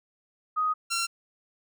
sine / 10% pulse tone pair in turn, 1250 / 1365.9 Hz, D#6 / F6, +8 / -39 cents, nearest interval major second, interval 153 cents, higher second, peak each -23 / -18 dBFS, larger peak second, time 0.56-0.74 / 0.9-1.07 s, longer first, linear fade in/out 20 ms, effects none

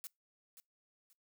blue noise with echo, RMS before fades -45 dBFS, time 0.04-0.07 s, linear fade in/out 0 ms, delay 530 ms, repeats 2, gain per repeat -11 dB, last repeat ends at 1.13 s, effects noise-tail reverb RT60 0.2 s tail -25 dB re dry

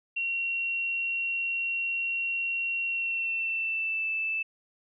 sine tone with pitch glide, 2739 to 2638 Hz, F7 to E7, -34 to +1 cents, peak -27 dBFS, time 0.16-4.43 s, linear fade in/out 10 ms, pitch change -65 cents, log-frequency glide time 2.86-4.09 s, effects none

